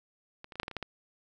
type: clicks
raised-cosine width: 0.3 ms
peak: -28 / -30 / -30 / -12 / -19 / -21 / -27 / -18 / -20 dBFS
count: 9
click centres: 0.444 / 0.522 / 0.556 / 0.599 / 0.632 / 0.681 / 0.713 / 0.767 / 0.827 s
effects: none